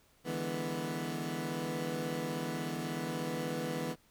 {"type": "chord", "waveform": "20% pulse", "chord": "E dominant seventh", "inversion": "third", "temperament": "equal with one note detuned", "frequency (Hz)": [148.37, 164.81, 207.7, 246.9], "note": ["D3", "E3", "G#3", "B3"], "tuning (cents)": [18, 0, 0, 0], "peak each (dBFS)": [-37, -34, -39, -34], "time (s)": [0.24, 3.96], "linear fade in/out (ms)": 50, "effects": ["pink hiss -67 dBFS RMS until 4.1 s"]}